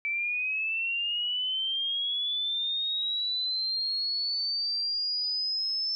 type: linear sweep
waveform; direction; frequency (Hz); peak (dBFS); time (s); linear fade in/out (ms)
sine; up; 2311 to 5300; -27; 0.05-5.95; 0
effects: none